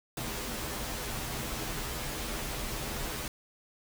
pink noise with comb filter, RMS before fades -36 dBFS, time 0.17-3.28 s, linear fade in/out 2 ms, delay 11 ms, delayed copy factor -0.85, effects none

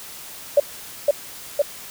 sine tone with echo, 577 Hz, D5, 31 cents flat, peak -9 dBFS, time 0.57-0.6 s, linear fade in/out 5 ms, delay 510 ms, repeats 2, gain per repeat -2 dB, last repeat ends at 1.62 s, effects white hiss -38 dBFS RMS until 1.9 s

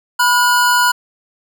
square tone pair together, 986 / 1439.3 Hz, B5 / F#6, -3 / -48 cents, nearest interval perfect fifth, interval 655 cents, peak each -14 dBFS, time 0.19-0.92 s, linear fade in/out 10 ms, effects none

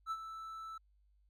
triangle tone with ADSR envelope, 1318.5 Hz, E6, in tune, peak -32 dBFS, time 0.06-0.78 s, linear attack 52 ms, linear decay 51 ms, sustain -10 dB, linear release 7 ms, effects added 50 Hz sine -67 dBFS peak until 1.29 s

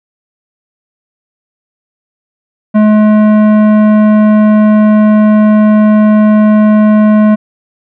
triangle tone with tanh clipping, 212.9 Hz, G#3, 43 cents sharp, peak -5 dBFS, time 2.74-7.36 s, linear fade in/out 20 ms, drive 18 dB, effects none

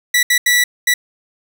sawtooth tone bursts at uneven times, 1956 Hz, B6, 17 cents flat, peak -7 dBFS, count 4, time 0.14-0.23 / 0.3-0.38 / 0.46-0.64 / 0.87-0.94 s, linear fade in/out 5 ms, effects none

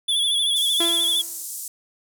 square tone with vibrato, 3411 Hz, G#7, 46 cents sharp, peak -19 dBFS, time 0.08-1.22 s, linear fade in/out 10 ms, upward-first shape sine, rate 13 Hz, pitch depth 57 cents each way
pink band-pass noise, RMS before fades -33 dBFS, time 0.56-1.68 s, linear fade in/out 2 ms, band 7000 to 14000 Hz, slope 24 dB/octave
sawtooth tone with exponential decay, 338.6 Hz, E4, 46 cents sharp, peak -18 dBFS, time 0.8-1.45 s, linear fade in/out 5 ms, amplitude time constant 140 ms
effects none

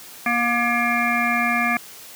harmonic tone with a mistuned harmonic, 237.5 Hz, A#3, 33 cents sharp, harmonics 1 / 3 / 5 / 7 / 9 / 10, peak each -25 / -25 / -25 / -25 / -25 / -25 dBFS, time 0.26-1.77 s, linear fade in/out 2 ms, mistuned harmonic 7, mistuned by +32 cents, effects white hiss -41 dBFS RMS until 2.15 s + high-pass 100 Hz 12 dB/octave

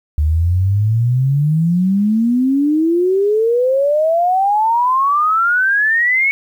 sine exponential sweep, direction up, 73.42 to 2230 Hz, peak -11 dBFS, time 0.18-6.31 s, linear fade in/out 0 ms, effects 8-bit

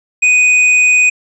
triangle tone with hard clipping, 2489 Hz, D#7, in tune, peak -8 dBFS, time 0.22-1.1 s, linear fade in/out 10 ms, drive 10 dB, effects resampled to 24000 Hz

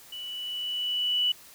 sine tone with level ramp, 2960 Hz, F#7, in tune, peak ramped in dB -36 to -21 dBFS, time 0.12-1.32 s, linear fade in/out 5 ms, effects white hiss -51 dBFS RMS until 1.54 s

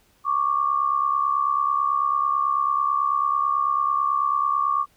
sine tone pair together, 1107.9 / 1177 Hz, C#6 / D6, -1 / +3 cents, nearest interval minor second, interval 104 cents, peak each -22 dBFS, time 0.24-4.86 s, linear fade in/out 50 ms, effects pink hiss -61 dBFS RMS until 4.96 s

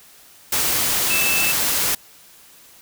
sine tone in noise, 2637 Hz, E7, in tune, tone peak -20 dBFS, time 1.1-1.52 s, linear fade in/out 5 ms, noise white, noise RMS -20 dBFS, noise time 0.52-1.95 s, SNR -3 dB, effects white hiss -48 dBFS RMS until 2.81 s

